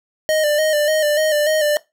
square tone with vibrato, 608 Hz, D#5, 40 cents flat, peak -15 dBFS, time 0.29-1.77 s, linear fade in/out 0 ms, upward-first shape square, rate 3.4 Hz, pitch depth 42 cents each way, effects noise-tail reverb RT60 0.2 s tail -20 dB re dry

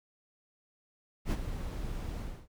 brown noise with ADSR envelope, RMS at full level -27 dBFS, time 1.25-2.48 s, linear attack 68 ms, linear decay 41 ms, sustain -10 dB, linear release 290 ms, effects none

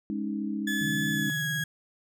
sine chord, Ab suspended fourth, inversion none, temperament just, 207.7 / 276.9 / 311.5 Hz, Ab3 / Db4 / Eb4, 0 / -2 / +2 cents, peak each -31 / -35 / -34 dBFS, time 0.1-1.3 s, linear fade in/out 0 ms
35% pulse tone with pitch glide, 1718 to 1653.7 Hz, A6 to G#6, -42 to -8 cents, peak -27 dBFS, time 0.67-1.64 s, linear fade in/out 5 ms, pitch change -66 cents, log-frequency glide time 1.11-1.47 s
sine tone with vibrato, 151.1 Hz, D3, 50 cents sharp, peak -32 dBFS, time 0.81-1.64 s, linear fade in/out 5 ms, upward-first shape triangle, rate 19 Hz, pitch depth 210 cents each way
effects none

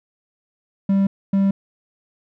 triangle tone pair in turn, 196 / 196 Hz, G3 / G3, 0 / 0 cents, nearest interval unison, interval 0 cents, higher neither, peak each -12 dBFS, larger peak neither, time 0.89-1.07 / 1.33-1.51 s, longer neither, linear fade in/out 5 ms, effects none

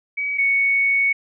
sine tone pair in turn, 2270 / 2222 Hz, C#7 / C#7, +41 / +4 cents, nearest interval unison, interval 37 cents, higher first, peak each -21 / -15 dBFS, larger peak second, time 0.17-0.38 / 0.38-1.13 s, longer second, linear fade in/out 10 ms, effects none

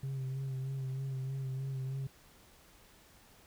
sine tone with vibrato, 133.3 Hz, C3, 33 cents sharp, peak -32 dBFS, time 0.03-2.07 s, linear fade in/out 5 ms, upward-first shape sine, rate 3.2 Hz, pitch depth 32 cents each way, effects tanh soft clip ceiling -34 dBFS + pink hiss -61 dBFS RMS until 3.46 s

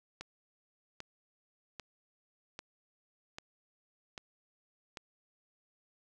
click train, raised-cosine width 0.2 ms, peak -25 dBFS, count 7, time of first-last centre 0.21-4.972 s, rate 1.26 Hz, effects none

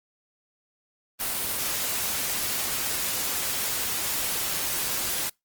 white noise, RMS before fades -28 dBFS, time 1.19-5.3 s, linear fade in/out 20 ms, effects noise-tail reverb RT60 0.2 s tail -26 dB re dry + Opus 24 kbps

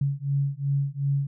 sine beating tone pair, 138.59 / 141.29 Hz, C#3 / C#3, 0 / +33 cents, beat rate 2.7 Hz, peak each -26 dBFS, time 0.01-1.27 s, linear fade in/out 5 ms, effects none

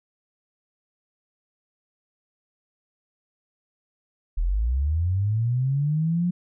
sine linear sweep, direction up, 37.04 to 179.9 Hz, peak -20 dBFS, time 4.37-6.31 s, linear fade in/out 10 ms, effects none

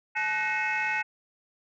sine tone cluster, 863 / 1494 / 1871 / 2171 / 2591 Hz, A5 / F#6 / A#6 / C#7 / E7, -34 / +16 / +6 / -37 / -30 cents, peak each -31 dBFS, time 0.15-1.03 s, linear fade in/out 20 ms, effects tanh soft clip ceiling -19 dBFS

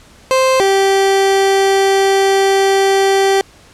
30% pulse tone pair in turn, 523 / 389.9 Hz, C5 / G4, -1 / -9 cents, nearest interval perfect fourth, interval 508 cents, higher first, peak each -7 dBFS, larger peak neither, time 0.31-0.6 / 0.6-3.41 s, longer second, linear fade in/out 0 ms, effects pink hiss -44 dBFS RMS until 3.73 s + low-pass 9000 Hz 12 dB/octave

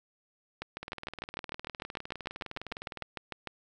two click trains, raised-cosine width 0.3 ms, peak -20 / -23 dBFS, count 20 / 44, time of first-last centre 0.62-3.473 / 0.83-3.024 s, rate 6.66 / 19.6 Hz, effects none

